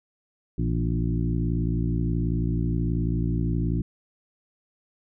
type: harmonic tone with a mistuned harmonic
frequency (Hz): 58.6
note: A#1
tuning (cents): +10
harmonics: 1 / 2 / 3 / 4 / 5 / 6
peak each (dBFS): -27 / -27 / -28 / -34 / -32 / -37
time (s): 0.58-3.82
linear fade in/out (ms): 5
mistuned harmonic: 3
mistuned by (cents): -64
effects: none